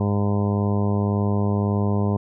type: harmonic tone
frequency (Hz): 101.8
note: G#2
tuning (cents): -34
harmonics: 1 / 2 / 3 / 4 / 5 / 6 / 7 / 8 / 9 / 10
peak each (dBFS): -21 / -23 / -32 / -29 / -34 / -35 / -36 / -40 / -36 / -37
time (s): 0-2.17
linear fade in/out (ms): 5
effects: none